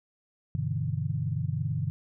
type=chord; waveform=sine; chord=E minor seventh; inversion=first; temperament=equal; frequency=98 / 123.47 / 146.83 / 164.81 Hz; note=G2 / B2 / D3 / E3; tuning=0 / 0 / 0 / 0 cents; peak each=-33 / -32 / -31 / -36 dBFS; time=0.55-1.9 s; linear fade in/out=0 ms; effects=none